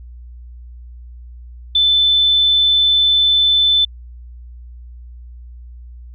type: tone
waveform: sine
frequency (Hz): 3520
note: A7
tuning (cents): 0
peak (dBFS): -10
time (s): 1.75-3.85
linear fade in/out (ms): 5
effects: added 60 Hz sine -33 dBFS peak until 6.14 s